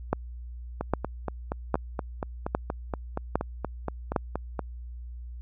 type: two click trains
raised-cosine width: 1 ms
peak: -15 / -9 dBFS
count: 17 / 6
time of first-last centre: 0.81-4.593 / 0.13-4.162 s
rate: 4.23 / 1.24 Hz
effects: added 60 Hz sine -37 dBFS peak until 5.41 s